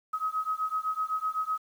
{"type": "beating tone pair", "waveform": "sine", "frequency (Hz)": [1267, 1274.9], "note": ["D#6", "D#6"], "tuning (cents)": [31, 42], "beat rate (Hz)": 7.9, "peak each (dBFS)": -31, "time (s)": [0.13, 1.58], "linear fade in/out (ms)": 10, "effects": ["9-bit"]}